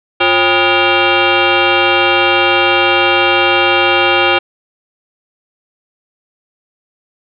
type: tone with frequency modulation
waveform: sine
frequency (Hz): 987.8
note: B5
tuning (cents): 0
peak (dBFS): -8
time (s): 0.2-4.39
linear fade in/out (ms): 10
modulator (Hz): 447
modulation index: 5
effects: none